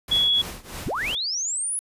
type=noise with tremolo; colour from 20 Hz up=pink; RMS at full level=-33 dBFS; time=0.08-1.15 s; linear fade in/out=2 ms; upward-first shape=triangle; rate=3.2 Hz; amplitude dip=90%
type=tone; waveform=sine; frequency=3364 Hz; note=G#7; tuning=22 cents sharp; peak=-17 dBFS; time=0.11-0.42 s; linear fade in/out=10 ms
type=linear sweep; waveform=sine; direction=up; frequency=32.7 to 10548 Hz; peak=-24 dBFS; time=0.86-1.79 s; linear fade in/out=0 ms
effects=resampled to 32000 Hz